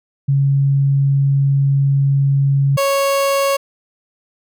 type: tone pair in turn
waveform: sine / 30% pulse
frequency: 138.59 / 552.8 Hz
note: C#3 / C#5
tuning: 0 / -5 cents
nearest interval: 2 octaves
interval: 2395 cents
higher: second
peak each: -11 dBFS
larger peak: neither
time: 0.28-2.77 / 2.77-3.57 s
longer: first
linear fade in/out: 10 ms
effects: none